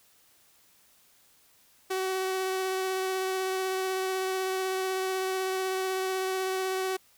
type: tone with vibrato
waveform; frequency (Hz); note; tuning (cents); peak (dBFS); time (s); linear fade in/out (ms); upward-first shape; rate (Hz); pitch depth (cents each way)
sawtooth; 377.2; F#4; +33; -24; 1.9-6.97; 10; triangle; 16; 13
effects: white hiss -62 dBFS RMS until 7.17 s